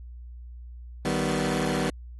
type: chord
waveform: 20% pulse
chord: Eb augmented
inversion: none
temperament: equal with one note detuned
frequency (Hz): 155.56 / 193.97 / 246.9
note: Eb3 / G3 / B3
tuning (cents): 0 / -18 / 0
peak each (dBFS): -24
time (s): 1.05-1.9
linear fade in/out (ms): 2
effects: added 60 Hz sine -39 dBFS peak until 2.19 s + AAC 32 kbps